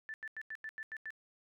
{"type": "tone bursts", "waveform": "sine", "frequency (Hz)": 1760, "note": "A6", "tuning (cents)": 0, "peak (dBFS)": -40, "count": 8, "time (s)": [0.09, 1.105], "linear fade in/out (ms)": 0, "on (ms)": 49, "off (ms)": 89, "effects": []}